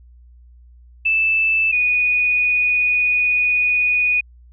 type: tone pair in turn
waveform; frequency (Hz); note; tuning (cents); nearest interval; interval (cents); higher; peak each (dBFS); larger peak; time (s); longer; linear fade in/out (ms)
sine; 2637 / 2471; E7 / D#7; 0 / -13; minor second; 113; first; -14; neither; 1.05-1.72 / 1.72-4.21; second; 10
effects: added 60 Hz sine -43 dBFS peak until 4.52 s